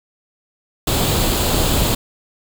pink noise with comb filter, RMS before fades -17 dBFS, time 0.87-1.95 s, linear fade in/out 5 ms, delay 0.26 ms, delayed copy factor +0.5, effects none

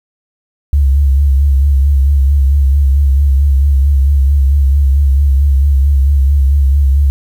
sine tone with vibrato, 69.3 Hz, C#2, in tune, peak -6 dBFS, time 0.73-7.1 s, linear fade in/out 0 ms, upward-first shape sine, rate 4.5 Hz, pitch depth 64 cents each way, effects 7-bit

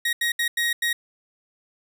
30% pulse tone bursts at uneven times, 1885 Hz, A#6, 19 cents sharp, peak -18 dBFS, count 5, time 0.05-0.13 / 0.21-0.32 / 0.39-0.48 / 0.57-0.73 / 0.82-0.93 s, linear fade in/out 5 ms, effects none

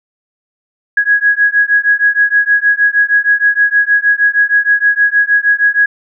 sine beating tone pair, 1658 / 1664.4 Hz, G#6 / G#6, -3 / +3 cents, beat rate 6.4 Hz, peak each -11 dBFS, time 0.97-5.86 s, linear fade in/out 5 ms, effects none

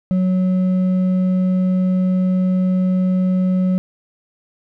sine tone with hard clipping, 184.7 Hz, F#3, 3 cents flat, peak -15 dBFS, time 0.11-3.78 s, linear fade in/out 0 ms, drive 4 dB, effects none

